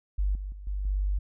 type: tone with level steps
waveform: sine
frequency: 49 Hz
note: G1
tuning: in tune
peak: -23 / -32 / -39 / -28 / -24 dBFS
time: 0.18-1.19 s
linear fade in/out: 10 ms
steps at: 0.35 / 0.52 / 0.67 / 0.85 s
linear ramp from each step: 2 ms
effects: none